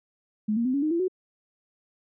sine tone with pitch steps, 212.9 / 233.5 / 256.1 / 280.9 / 308.1 / 338 / 370.7 Hz, G#3 / A#3 / C4 / C#4 / D#4 / E4 / F#4, +43 / +3 / -37 / +23 / -17 / +43 / +3 cents, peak -22 dBFS, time 0.48-1.082 s, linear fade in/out 10 ms, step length 86 ms, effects none

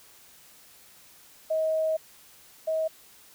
sine tone pair in turn, 634 / 636.9 Hz, D#5 / D#5, +32 / +40 cents, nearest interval unison, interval 8 cents, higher second, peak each -23 / -24 dBFS, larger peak first, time 1.5-1.97 / 2.67-2.88 s, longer first, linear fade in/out 10 ms, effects white hiss -54 dBFS RMS until 3.34 s

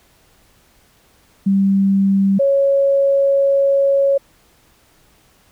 sine tone pair in turn, 195.6 / 553.2 Hz, G3 / C#5, -4 / -4 cents, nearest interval octave + tritone, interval 1800 cents, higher second, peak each -11 dBFS, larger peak neither, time 1.46-2.39 / 2.39-4.18 s, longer second, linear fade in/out 10 ms, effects pink hiss -54 dBFS RMS until 5.51 s

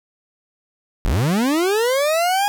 40% pulse linear sweep, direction up, 30.87 to 830.6 Hz, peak -15 dBFS, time 1.05-2.48 s, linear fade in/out 0 ms, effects none

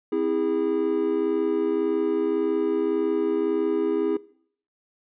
triangle chord, C augmented, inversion none, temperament just, 261.6 / 327 / 408.8 Hz, C4 / E4 / G#4, 0 / -14 / -27 cents, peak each -28 / -23 / -23 dBFS, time 0.12-4.17 s, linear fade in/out 5 ms, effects noise-tail reverb RT60 0.6 s tail -21 dB re dry + resampled to 8000 Hz

